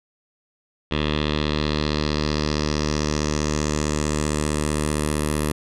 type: tone with low-pass filter sweep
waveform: 10% pulse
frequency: 75.4 Hz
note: D2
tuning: 46 cents sharp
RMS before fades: -23 dBFS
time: 0.91-5.52 s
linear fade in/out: 5 ms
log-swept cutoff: 3300 to 11000 Hz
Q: 3.5
effects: none